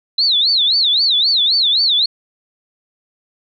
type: tone with vibrato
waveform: sine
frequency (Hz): 3951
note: B7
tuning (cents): 0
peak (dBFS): -11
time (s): 0.18-2.06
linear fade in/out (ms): 5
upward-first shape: sine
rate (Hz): 3.8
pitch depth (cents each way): 250
effects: none